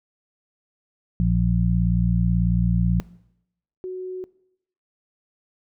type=harmonic tone; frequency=58.27 Hz; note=A#1; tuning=in tune; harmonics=1 / 2 / 3; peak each=-22 / -23 / -20 dBFS; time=1.2-3 s; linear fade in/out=0 ms
type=tone; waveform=sine; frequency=369.9 Hz; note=F#4; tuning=in tune; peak=-28 dBFS; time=3.84-4.24 s; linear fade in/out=0 ms
effects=noise-tail reverb RT60 0.8 s tail -21 dB re dry